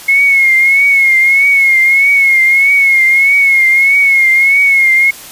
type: tone with vibrato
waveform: sine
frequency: 2171 Hz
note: C#7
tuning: 37 cents flat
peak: -5 dBFS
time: 0.08-5.11 s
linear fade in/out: 10 ms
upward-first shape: triangle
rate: 1.6 Hz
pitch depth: 68 cents each way
effects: white hiss -31 dBFS RMS until 5.31 s + resampled to 32000 Hz